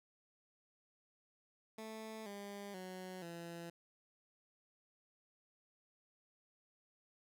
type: tone with pitch steps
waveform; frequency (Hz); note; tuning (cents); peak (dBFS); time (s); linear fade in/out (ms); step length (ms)
15% pulse; 220 / 201.7 / 185 / 169.64; A3 / G3 / F#3 / E3; 0 / +50 / 0 / +50; -40; 1.78-3.7; 5; 480
effects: none